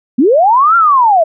sine linear two-way sweep, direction up then down, 219.7 to 1396.9 to 618 Hz, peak -5 dBFS, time 0.18-1.24 s, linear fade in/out 10 ms, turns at 0.76 s, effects none

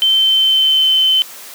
sine tone with pitch glide, 3096 to 3066 Hz, G7 to G7, -22 to -39 cents, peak -9 dBFS, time 0.02-1.22 s, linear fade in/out 0 ms, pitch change -17 cents, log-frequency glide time 0.13-0.93 s, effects white hiss -34 dBFS RMS until 1.54 s + high-pass 300 Hz 12 dB/octave

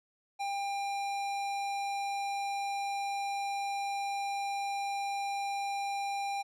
sine tone with hard clipping, 798 Hz, G5, 31 cents sharp, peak -34 dBFS, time 0.39-6.43 s, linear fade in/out 20 ms, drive 16 dB, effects none

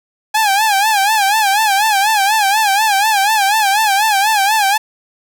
sawtooth tone with vibrato, 829 Hz, G#5, 3 cents flat, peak -7 dBFS, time 0.34-4.78 s, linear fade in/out 10 ms, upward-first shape sine, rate 4.1 Hz, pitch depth 120 cents each way, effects none

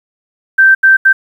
sine tone bursts at uneven times, 1561 Hz, G6, 8 cents flat, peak -3 dBFS, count 3, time 0.58-0.75 / 0.83-0.97 / 1.05-1.13 s, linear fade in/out 10 ms, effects 7-bit

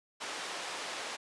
pink band-pass noise, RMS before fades -40 dBFS, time 0.2-1.17 s, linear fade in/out 20 ms, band 590 to 6700 Hz, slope 12 dB/octave, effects resampled to 24000 Hz

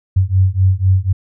sine beating tone pair, 92.5 / 96.5 Hz, F#2 / G2, 0 / -27 cents, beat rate 4 Hz, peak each -13 dBFS, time 0.16-1.13 s, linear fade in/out 10 ms, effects none

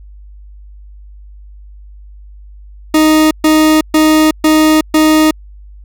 40% pulse tone bursts, 311.1 Hz, D#4, in tune, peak -5 dBFS, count 5, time 2.94-5.31 s, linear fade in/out 5 ms, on 370 ms, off 130 ms, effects added 50 Hz sine -32 dBFS peak until 5.84 s

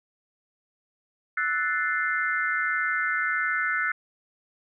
sine chord, F# half-diminished seventh, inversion third, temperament equal, 1318.5 / 1480 / 1760 / 2093 Hz, E6 / F#6 / A6 / C7, 0 / 0 / 0 / 0 cents, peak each -31 / -27 / -29 / -30 dBFS, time 1.37-3.92 s, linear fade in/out 5 ms, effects none

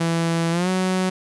sawtooth tone with pitch glide, 166.5 to 185.81 Hz, E3 to F#3, +18 to +8 cents, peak -15 dBFS, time 0-1.1 s, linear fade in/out 10 ms, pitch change +190 cents, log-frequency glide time 0.51-0.69 s, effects resampled to 24000 Hz

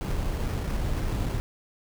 brown noise with sample-and-hold, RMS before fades -28 dBFS, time 0.01-1.4 s, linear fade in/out 0 ms, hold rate 3675 Hz, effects none

